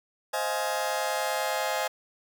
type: chord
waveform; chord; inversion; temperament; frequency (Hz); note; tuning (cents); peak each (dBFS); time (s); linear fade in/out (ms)
sawtooth; F minor seventh; second; just; 523.8 / 628.6 / 698.5 / 838.1; C5 / Eb5 / F5 / Ab5; +2 / +18 / 0 / +16; -29 / -28 / -31 / -27; 0.33-1.88; 10
effects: none